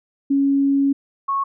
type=tone pair in turn; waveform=sine; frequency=277.2 / 1099.9 Hz; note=C#4 / C#6; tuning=0 / -14 cents; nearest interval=2 octaves; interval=2386 cents; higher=second; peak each=-14 / -18 dBFS; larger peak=first; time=0.3-0.93 / 1.28-1.44 s; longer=first; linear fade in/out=10 ms; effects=none